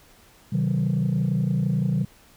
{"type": "chord", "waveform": "sine", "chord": "C diminished", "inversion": "none", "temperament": "just", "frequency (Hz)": [130.81, 156.98, 188.37], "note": ["C3", "Eb3", "Gb3"], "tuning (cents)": [0, 16, 31], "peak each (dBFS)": -23, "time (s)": [0.52, 2.05], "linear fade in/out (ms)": 10, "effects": ["tanh soft clip ceiling -16 dBFS", "pink hiss -54 dBFS RMS until 2.36 s"]}